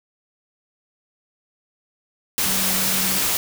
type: tone in noise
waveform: sine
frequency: 190 Hz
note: F#3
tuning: 46 cents sharp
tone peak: -29 dBFS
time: 2.46-3.18 s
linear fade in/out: 0 ms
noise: white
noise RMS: -21 dBFS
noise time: 2.38-3.37 s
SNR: -11 dB
effects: none